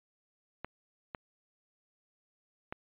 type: clicks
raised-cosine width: 0.5 ms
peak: -23 dBFS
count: 3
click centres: 0.646 / 1.148 / 2.725 s
effects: resampled to 8000 Hz